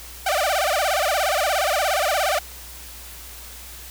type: tone with vibrato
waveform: sawtooth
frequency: 676 Hz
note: E5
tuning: 43 cents sharp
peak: -15 dBFS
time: 0.26-2.39 s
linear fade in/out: 5 ms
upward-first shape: sine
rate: 17 Hz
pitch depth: 270 cents each way
effects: added 60 Hz sine -42 dBFS peak until 3.9 s + white hiss -40 dBFS RMS until 3.9 s